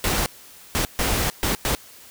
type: noise bursts at uneven times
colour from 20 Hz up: pink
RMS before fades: -22 dBFS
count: 5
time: 0.04-0.26 / 0.75-0.85 / 0.99-1.3 / 1.43-1.55 / 1.65-1.75 s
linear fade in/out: 0 ms
effects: white hiss -46 dBFS RMS until 2.1 s